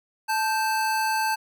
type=tone pair together; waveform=square; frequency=875.5 / 1565 Hz; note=A5 / G6; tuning=-9 / -3 cents; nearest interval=minor seventh; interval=1006 cents; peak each=-24 / -29 dBFS; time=0.28-1.36 s; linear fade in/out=20 ms; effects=none